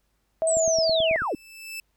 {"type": "tone", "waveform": "sine", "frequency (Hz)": 648, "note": "E5", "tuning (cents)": -30, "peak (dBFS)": -20, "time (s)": [0.42, 1.16], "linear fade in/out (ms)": 0}
{"type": "linear sweep", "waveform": "sine", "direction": "down", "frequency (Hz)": [8300, 230], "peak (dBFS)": -24, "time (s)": [0.47, 1.35], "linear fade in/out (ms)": 2}
{"type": "click train", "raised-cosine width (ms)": 3, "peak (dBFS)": -25, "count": 7, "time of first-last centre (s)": [0.57, 1.22], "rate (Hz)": 9.23}
{"type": "tone with exponential growth", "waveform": "sawtooth", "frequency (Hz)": 2637, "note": "E7", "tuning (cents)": 0, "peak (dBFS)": -28, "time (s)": [0.92, 1.8], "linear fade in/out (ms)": 2, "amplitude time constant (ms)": 190}
{"effects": ["added 50 Hz sine -70 dBFS peak until 1.96 s", "pink hiss -73 dBFS RMS until 1.96 s"]}